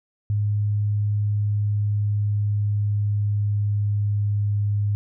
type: tone with pitch glide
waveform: sine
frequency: 103.83 to 102.82 Hz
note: G#2 to G#2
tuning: 0 to -17 cents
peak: -19 dBFS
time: 0.3-4.95 s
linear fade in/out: 0 ms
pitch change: -17 cents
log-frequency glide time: 1.22-4.69 s
effects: none